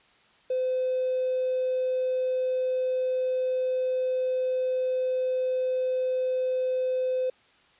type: tone with hard clipping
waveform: triangle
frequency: 512 Hz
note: C5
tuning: 38 cents flat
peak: -24 dBFS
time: 0.5-7.3 s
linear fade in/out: 5 ms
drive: 3 dB
effects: white hiss -60 dBFS RMS until 7.79 s + resampled to 8000 Hz